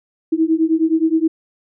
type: beating tone pair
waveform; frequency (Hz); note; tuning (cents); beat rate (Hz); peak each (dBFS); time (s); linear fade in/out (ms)
sine; 317.3 / 326.9; D#4 / E4; +34 / -14; 9.6; -16; 0.32-1.28; 10
effects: none